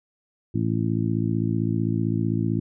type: harmonic tone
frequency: 55.6 Hz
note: A1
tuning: 19 cents sharp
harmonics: 2 / 3 / 4 / 5 / 6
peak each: -25 / -27 / -28 / -29 / -30 dBFS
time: 0.54-2.6 s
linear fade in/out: 10 ms
effects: none